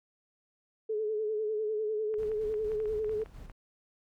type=tone with vibrato; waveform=sine; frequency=430 Hz; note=A4; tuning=40 cents flat; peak=-29 dBFS; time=0.89-3.24 s; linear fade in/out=10 ms; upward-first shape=sine; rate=10 Hz; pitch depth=46 cents each way
type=clicks; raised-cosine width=0.5 ms; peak=-35 dBFS; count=12; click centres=2.141 / 2.232 / 2.317 / 2.541 / 2.718 / 2.802 / 2.857 / 3.045 / 3.094 / 3.217 / 3.26 / 3.498 s
type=noise with tremolo; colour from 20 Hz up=brown; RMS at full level=-46 dBFS; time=2.18-3.52 s; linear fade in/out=5 ms; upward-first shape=square; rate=4.3 Hz; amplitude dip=45%
effects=none